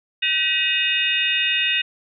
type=tone cluster; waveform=sine; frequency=1533 / 1915 / 2530 / 2857 / 3639 Hz; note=G6 / A#6 / D#7 / F7 / A#7; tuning=-39 / +46 / +28 / +39 / -42 cents; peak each=-31 / -26 / -22 / -22 / -25 dBFS; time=0.22-1.82 s; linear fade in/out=10 ms; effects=none